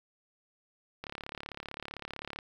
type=click train; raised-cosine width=0.3 ms; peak=-23 dBFS; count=49; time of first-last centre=1.04-2.388 s; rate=35.6 Hz; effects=9-bit